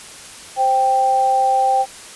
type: tone pair together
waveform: sine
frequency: 523.9 / 785 Hz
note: C5 / G5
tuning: +2 / +2 cents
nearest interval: perfect fifth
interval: 700 cents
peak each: -22 / -13 dBFS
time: 0.56-1.86 s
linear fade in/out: 50 ms
effects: white hiss -37 dBFS RMS until 2.15 s + resampled to 24000 Hz